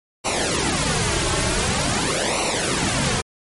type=noise with flanger; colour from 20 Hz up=pink; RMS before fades=-21 dBFS; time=0.24-3.22 s; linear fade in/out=20 ms; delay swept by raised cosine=0.59 to 4.19 ms; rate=0.46 Hz; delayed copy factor=-0.8; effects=MP3 48 kbps